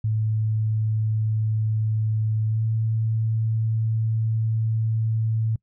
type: tone with pitch glide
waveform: sine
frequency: 109.1 to 111.26 Hz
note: A2 to A2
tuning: -14 to +20 cents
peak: -20 dBFS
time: 0.04-5.56 s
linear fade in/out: 5 ms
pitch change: +34 cents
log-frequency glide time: 2.47-2.63 s
effects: noise-tail reverb RT60 0.1 s tail -25 dB re dry